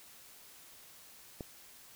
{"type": "click", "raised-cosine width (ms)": 2, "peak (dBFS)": -27, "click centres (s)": 1.408, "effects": ["white hiss -56 dBFS RMS until 1.95 s"]}